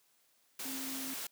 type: tone in noise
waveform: sine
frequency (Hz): 265.9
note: C4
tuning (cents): +28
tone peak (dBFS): -42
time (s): 0.65-1.14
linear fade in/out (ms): 5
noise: white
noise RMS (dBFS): -41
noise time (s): 0.59-1.27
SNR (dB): -4
effects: white hiss -71 dBFS RMS until 1.31 s + high-pass 150 Hz 12 dB/octave